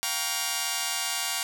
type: chord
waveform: 5% pulse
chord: G half-diminished seventh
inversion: third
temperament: just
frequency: 705.6 / 784 / 940.8 / 1128.9 Hz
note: F5 / G5 / Bb5 / Db6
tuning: +18 / 0 / +16 / +31 cents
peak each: -22 dBFS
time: 0.03-1.43 s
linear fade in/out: 0 ms
effects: none